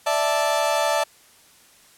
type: chord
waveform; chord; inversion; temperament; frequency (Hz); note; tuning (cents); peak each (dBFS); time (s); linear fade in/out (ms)
35% pulse; D suspended second; none; equal; 587.3 / 659.3 / 880; D5 / E5 / A5; 0 / 0 / 0; -22; 0.06-1.04; 10
effects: white hiss -53 dBFS RMS until 1.97 s + low-pass 12000 Hz 12 dB/octave